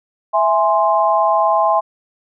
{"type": "chord", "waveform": "sine", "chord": "E augmented", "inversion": "none", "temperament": "equal", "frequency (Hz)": [659.3, 830.6, 1046.5], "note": ["E5", "G#5", "B#5"], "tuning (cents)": [0, 0, 0], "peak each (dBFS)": -16, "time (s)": [0.33, 1.81], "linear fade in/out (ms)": 20, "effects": []}